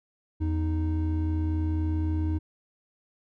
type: tone pair together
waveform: triangle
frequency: 82.41 / 311.1 Hz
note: E2 / D#4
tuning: 0 / 0 cents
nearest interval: octave + major seventh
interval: 2300 cents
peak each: -23 / -29 dBFS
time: 0.4-2.39 s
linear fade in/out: 20 ms
effects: none